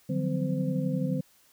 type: tone cluster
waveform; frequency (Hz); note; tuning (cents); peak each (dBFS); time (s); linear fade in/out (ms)
sine; 150.3 / 177.3 / 188.9 / 256.2 / 515; D3 / F3 / F#3 / C4 / C5; +40 / +26 / +36 / -36 / -28; -30 / -33 / -32 / -32 / -36; 0.09-1.21; 10
effects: white hiss -62 dBFS RMS until 1.52 s